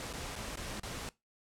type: noise with dropouts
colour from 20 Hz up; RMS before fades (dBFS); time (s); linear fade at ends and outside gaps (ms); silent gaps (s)
pink; -41; 0-1.09; 0; 0.128-0.136 / 0.355-0.362 / 0.557-0.572 / 0.797-0.833
effects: noise-tail reverb RT60 0.2 s tail -20 dB re dry + low-pass 10000 Hz 12 dB/octave